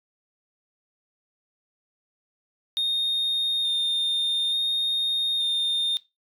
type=tone with vibrato; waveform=sine; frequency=3664 Hz; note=A#7; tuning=31 cents flat; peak=-19 dBFS; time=2.77-5.97 s; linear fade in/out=0 ms; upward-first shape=square; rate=0.57 Hz; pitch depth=12 cents each way; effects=noise-tail reverb RT60 0.2 s tail -18 dB re dry + tanh soft clip ceiling -21 dBFS